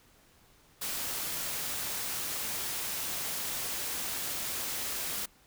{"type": "noise", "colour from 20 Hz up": "white", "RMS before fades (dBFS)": -35, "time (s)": [0.81, 5.26], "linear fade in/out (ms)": 10, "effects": ["pink hiss -62 dBFS RMS until 5.46 s"]}